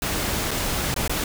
pink noise with dropouts, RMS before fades -25 dBFS, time 0.02-1.24 s, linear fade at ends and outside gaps 2 ms, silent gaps 0.509-0.513 / 0.942-0.962 / 1.078-1.095 s, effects none

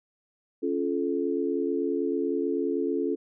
sine chord, Db augmented, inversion none, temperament just, 277.2 / 346.5 / 433.1 Hz, Db4 / F4 / A4, 0 / -14 / -27 cents, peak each -29 dBFS, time 0.62-3.16 s, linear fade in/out 20 ms, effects none

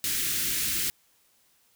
white band-stop noise, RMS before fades -28 dBFS, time 0.04-0.9 s, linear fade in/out 0 ms, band 370 to 1600 Hz, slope 24 dB/octave, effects white hiss -65 dBFS RMS until 1.75 s

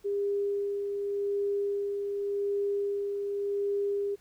sine tone with tremolo, 403 Hz, G4, 48 cents sharp, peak -26 dBFS, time 0.04-4.16 s, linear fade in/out 20 ms, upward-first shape sine, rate 0.87 Hz, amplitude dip 35%, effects pink hiss -64 dBFS RMS until 4.2 s

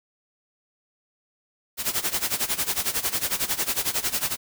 white noise with tremolo, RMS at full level -23 dBFS, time 1.77-4.37 s, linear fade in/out 50 ms, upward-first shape sine, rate 11 Hz, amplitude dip 85%, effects none

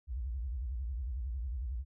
sine tone with vibrato, 62.2 Hz, B1, 13 cents sharp, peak -34 dBFS, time 0.07-1.85 s, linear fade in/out 50 ms, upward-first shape sine, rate 11 Hz, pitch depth 240 cents each way, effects none

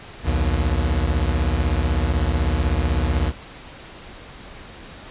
40% pulse beating tone pair, 62.1 / 78.1 Hz, B1 / D#2, +10 / +7 cents, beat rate 16 Hz, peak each -20 dBFS, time 0.23-3.33 s, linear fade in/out 50 ms, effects pink hiss -40 dBFS RMS until 5.1 s + resampled to 8000 Hz

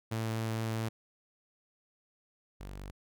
sawtooth tone pair in turn, 111.9 / 48.45 Hz, A2 / G1, +30 / -20 cents, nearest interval octave + major second, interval 1450 cents, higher first, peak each -28 / -38 dBFS, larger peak first, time 0.11-0.89 / 2.6-2.91 s, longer first, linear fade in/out 10 ms, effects none

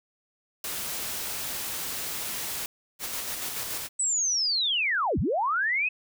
white noise, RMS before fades -33 dBFS, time 0.64-2.66 s, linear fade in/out 2 ms
white noise with tremolo, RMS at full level -32 dBFS, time 2.99-3.89 s, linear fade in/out 50 ms, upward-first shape square, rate 7 Hz, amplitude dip 30%
sine linear two-way sweep, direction down then up, 8070 to 52.2 to 2595 Hz, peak -23 dBFS, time 3.99-5.89 s, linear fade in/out 10 ms, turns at 5.19 s
effects none

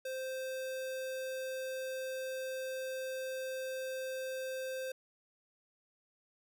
square tone, 522 Hz, C5, 4 cents flat, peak -38 dBFS, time 0.05-4.92 s, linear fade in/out 5 ms, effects none

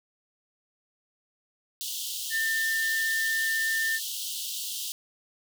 pink high-pass noise, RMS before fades -34 dBFS, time 1.81-4.92 s, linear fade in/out 0 ms, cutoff 2900 Hz, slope 96 dB/octave
sine tone, 1796 Hz, A6, 35 cents sharp, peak -25 dBFS, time 2.3-4 s, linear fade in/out 50 ms
effects none

